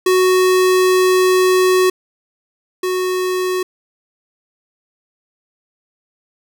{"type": "tone pair in turn", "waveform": "square", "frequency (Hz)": [370, 368.5], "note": ["F#4", "F#4"], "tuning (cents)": [0, -7], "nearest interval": "unison", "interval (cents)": 7, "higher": "first", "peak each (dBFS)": [-11, -17], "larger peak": "first", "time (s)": [[0.06, 1.9], [2.83, 3.63]], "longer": "first", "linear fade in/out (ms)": 5, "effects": []}